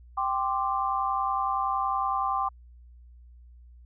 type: chord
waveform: sine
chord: G suspended fourth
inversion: none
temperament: just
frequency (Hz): 784 / 1045.3 / 1176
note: G5 / C6 / D6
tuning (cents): 0 / -2 / +2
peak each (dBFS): -29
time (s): 0.17-2.49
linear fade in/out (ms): 10
effects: added 60 Hz sine -48 dBFS peak until 3.85 s